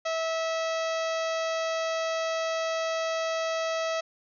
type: harmonic tone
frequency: 650 Hz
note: E5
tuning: 24 cents flat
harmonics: 1 / 2 / 3 / 4 / 5 / 6 / 7 / 8 / 9 / 10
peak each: -28 / -34 / -38 / -40 / -42 / -44 / -45 / -46 / -47 / -48 dBFS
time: 0.05-4.01 s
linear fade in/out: 10 ms
effects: none